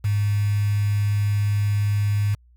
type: tone with quantisation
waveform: sine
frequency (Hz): 102.8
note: G#2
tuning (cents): -17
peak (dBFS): -18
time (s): 0.04-2.35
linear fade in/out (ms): 10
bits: 6
effects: added 60 Hz sine -51 dBFS peak until 2.56 s